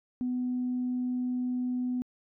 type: tone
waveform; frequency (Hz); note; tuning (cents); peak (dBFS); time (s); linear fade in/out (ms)
sine; 249.7; B3; +19; -27; 0.21-2.02; 0
effects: tanh soft clip ceiling -23 dBFS